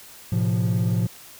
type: chord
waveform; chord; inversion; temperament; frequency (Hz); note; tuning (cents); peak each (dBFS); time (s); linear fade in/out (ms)
triangle; F major; first; equal with one note detuned; 110 / 128.05 / 174.61; A2 / C3 / F3; 0 / -37 / 0; -19 / -23 / -21; 0.32-1.07; 5
effects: tanh soft clip ceiling -13 dBFS + white hiss -45 dBFS RMS until 1.39 s